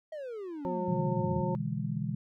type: exponential sweep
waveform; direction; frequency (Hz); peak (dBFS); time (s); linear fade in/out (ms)
triangle; down; 645 to 80.3; -35; 0.12-1.41; 5
type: harmonic tone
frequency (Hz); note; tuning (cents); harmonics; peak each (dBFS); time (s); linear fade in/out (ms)
180; F#3; -47; 1 / 2 / 3 / 5; -36 / -36 / -36 / -36; 0.65-1.55; 0
type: chord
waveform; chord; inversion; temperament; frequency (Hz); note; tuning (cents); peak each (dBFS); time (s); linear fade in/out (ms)
sine; E dominant seventh; second; just; 123.61 / 148.33 / 164.81 / 206; B2 / D3 / E3 / G#3; +2 / +18 / 0 / -14; -36; 0.88-2.15; 5
effects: none